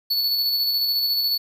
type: tone with tremolo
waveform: square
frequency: 4435 Hz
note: C#8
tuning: in tune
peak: -19 dBFS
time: 0.1-1.38 s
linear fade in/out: 10 ms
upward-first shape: square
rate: 14 Hz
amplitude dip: 25%
effects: 9-bit